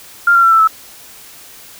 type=tone with pitch steps; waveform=sine; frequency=1396.9 / 1373.7 / 1350.9 / 1328.4 / 1306.4 Hz; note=F6 / F6 / E6 / E6 / E6; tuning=0 / -29 / +42 / +13 / -16 cents; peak=-6 dBFS; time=0.27-0.675 s; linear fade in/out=5 ms; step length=81 ms; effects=white hiss -38 dBFS RMS until 1.79 s